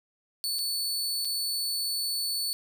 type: tone with dropouts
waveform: sawtooth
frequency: 4458 Hz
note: C#8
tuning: 9 cents sharp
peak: -25 dBFS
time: 0.44-2.53 s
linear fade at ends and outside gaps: 0 ms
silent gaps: 0.586-0.59 / 1.248-1.253 s
effects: none